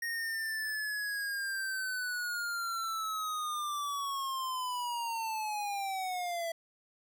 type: linear sweep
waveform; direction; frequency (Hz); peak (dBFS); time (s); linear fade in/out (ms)
square; down; 1864.7 to 660; -34; 0.02-6.52; 5
effects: none